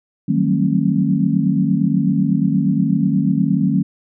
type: tone cluster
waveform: sine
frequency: 154.8 / 184.2 / 192.5 / 223.8 / 270.6 Hz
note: D#3 / F#3 / G3 / A3 / C#4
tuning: -9 / -7 / -31 / +30 / -42 cents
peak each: -20 dBFS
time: 0.28-3.83 s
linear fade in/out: 10 ms
effects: none